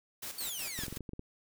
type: noise with tremolo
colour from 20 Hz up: white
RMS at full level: -41 dBFS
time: 0.22-0.98 s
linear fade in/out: 10 ms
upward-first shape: square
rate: 5.4 Hz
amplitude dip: 60%
type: exponential sweep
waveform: 10% pulse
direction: down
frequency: 4592 to 1592 Hz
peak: -30 dBFS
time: 0.38-0.85 s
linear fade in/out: 5 ms
type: clicks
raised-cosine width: 3 ms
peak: -28 dBFS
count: 9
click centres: 0.79 / 0.836 / 0.882 / 0.926 / 0.971 / 1.007 / 1.092 / 1.134 / 1.194 s
effects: none